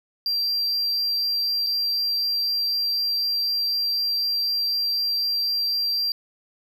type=tone with dropouts; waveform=triangle; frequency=4726 Hz; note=D8; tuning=10 cents sharp; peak=-20 dBFS; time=0.26-6.12 s; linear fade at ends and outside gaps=1 ms; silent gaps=1.665-1.669 s; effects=none